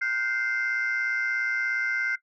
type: tone cluster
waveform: sine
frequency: 1436 / 1553 / 2085 Hz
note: F6 / G6 / C7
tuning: +48 / -17 / -7 cents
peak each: -30 / -27 / -27 dBFS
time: 0.01-2.16 s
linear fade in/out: 10 ms
effects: noise-tail reverb RT60 0.1 s tail -18 dB re dry + tanh soft clip ceiling -19 dBFS

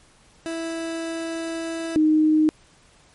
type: tone pair in turn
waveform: 30% pulse / sine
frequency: 329 / 309.8 Hz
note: E4 / D#4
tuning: -3 / -7 cents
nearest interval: minor second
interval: 104 cents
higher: first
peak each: -24 / -14 dBFS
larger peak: second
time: 0.46-1.96 / 1.96-2.49 s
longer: first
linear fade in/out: 0 ms
effects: pink hiss -55 dBFS RMS until 3.14 s + MP3 48 kbps

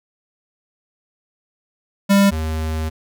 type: tone pair in turn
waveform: square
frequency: 198.8 / 79.04 Hz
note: G3 / D#2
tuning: +25 / +28 cents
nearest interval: octave + major third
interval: 1597 cents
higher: first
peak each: -11 / -21 dBFS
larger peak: first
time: 2.09-2.31 / 2.31-2.9 s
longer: second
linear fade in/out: 20 ms
effects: none

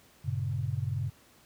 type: chord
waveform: sine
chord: G diminished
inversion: none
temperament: equal with one note detuned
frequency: 96.37 / 116.54 / 138.59 Hz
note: G2 / Bb2 / Db3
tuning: -29 / 0 / 0 cents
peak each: -33 dBFS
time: 0.24-1.1 s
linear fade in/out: 20 ms
effects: pink hiss -60 dBFS RMS until 1.45 s + high-pass 60 Hz 12 dB/octave

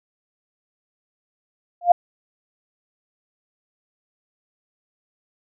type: tone with exponential growth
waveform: sine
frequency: 701 Hz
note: F5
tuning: 6 cents sharp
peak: -4 dBFS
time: 1.81-1.92 s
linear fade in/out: 5 ms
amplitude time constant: 23 ms
effects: none

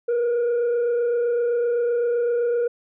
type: tone with frequency modulation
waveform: sine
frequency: 476.7 Hz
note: A#4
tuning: 39 cents sharp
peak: -16 dBFS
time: 0.08-2.68 s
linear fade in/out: 10 ms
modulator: 27.8 Hz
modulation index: 0.32
effects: tanh soft clip ceiling -18 dBFS

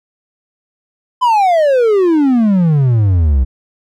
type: exponential sweep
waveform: triangle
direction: down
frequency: 1028 to 61.74 Hz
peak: -6 dBFS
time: 1.21-3.45 s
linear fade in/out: 20 ms
effects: none

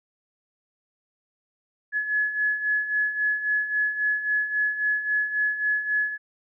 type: beating tone pair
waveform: sine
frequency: 1698 / 1701.7 Hz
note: G#6 / G#6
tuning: +38 / +42 cents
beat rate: 3.7 Hz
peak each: -29 / -23 dBFS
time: 1.92-6.18 s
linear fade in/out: 50 ms
effects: none

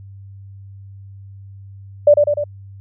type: tone with echo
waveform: sine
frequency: 587.3 Hz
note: D5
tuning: in tune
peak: -5 dBFS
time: 2.07-2.14 s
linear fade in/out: 5 ms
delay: 100 ms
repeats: 3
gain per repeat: -4 dB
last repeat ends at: 2.44 s
effects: added 98 Hz sine -35 dBFS peak until 2.8 s

